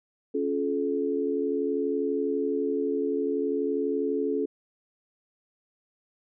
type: chord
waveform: sine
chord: Db augmented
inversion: none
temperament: equal with one note detuned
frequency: 277.2 / 349.2 / 429.7 Hz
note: Db4 / F4 / A4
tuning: 0 / 0 / -41 cents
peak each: -29 / -32 / -27 dBFS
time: 0.34-4.46 s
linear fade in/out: 10 ms
effects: none